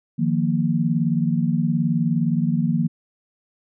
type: chord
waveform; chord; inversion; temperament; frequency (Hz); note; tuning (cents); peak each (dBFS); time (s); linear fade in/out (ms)
sine; Eb suspended second; none; equal; 155.56 / 174.61 / 233.1; Eb3 / F3 / Bb3; 0 / 0 / 0; -22; 0.18-2.88; 20
effects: none